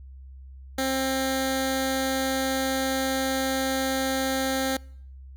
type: tone with notch filter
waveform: 10% pulse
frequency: 265.2 Hz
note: C4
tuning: 23 cents sharp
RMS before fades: -26 dBFS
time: 0.78-4.77 s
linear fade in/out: 5 ms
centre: 1100 Hz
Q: 1.6
effects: noise-tail reverb RT60 0.6 s tail -25 dB re dry + added 66 Hz sine -41 dBFS peak until 5.36 s